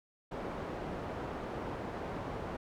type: low-pass noise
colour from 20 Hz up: white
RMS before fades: -40 dBFS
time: 0.31-2.57 s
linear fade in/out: 10 ms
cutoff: 740 Hz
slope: 12 dB/octave
effects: none